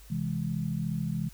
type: chord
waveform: sine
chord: C augmented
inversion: none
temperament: equal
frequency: 130.81 / 164.81 / 207.7 Hz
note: C3 / E3 / G#3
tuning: 0 / 0 / 0 cents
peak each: -34 / -31 / -34 dBFS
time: 0.1-1.29 s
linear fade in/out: 10 ms
effects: added 50 Hz sine -49 dBFS peak until 1.33 s + white hiss -56 dBFS RMS until 1.33 s